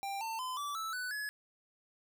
square tone with pitch steps, 791 / 898.2 / 1019.9 / 1158.1 / 1315 / 1493.2 / 1695.5 Hz, G5 / A5 / C6 / D6 / E6 / F#6 / G#6, +15 / +35 / -45 / -25 / -5 / +15 / +35 cents, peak -37 dBFS, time 0.03-1.29 s, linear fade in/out 0 ms, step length 180 ms, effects none

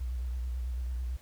sine tone with vibrato, 61.74 Hz, B1, in tune, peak -31 dBFS, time 0-1.17 s, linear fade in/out 10 ms, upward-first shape sine, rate 9.1 Hz, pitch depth 69 cents each way, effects pink hiss -59 dBFS RMS until 1.21 s

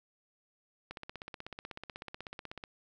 click train, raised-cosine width 0.3 ms, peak -26 dBFS, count 29, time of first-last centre 0.91-2.638 s, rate 16.2 Hz, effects none

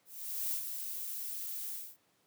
violet noise with ADSR envelope, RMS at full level -34 dBFS, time 0.05-1.97 s, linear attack 480 ms, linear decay 76 ms, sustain -6 dB, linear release 250 ms, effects pink hiss -72 dBFS RMS until 2.26 s + high-pass 150 Hz 12 dB/octave

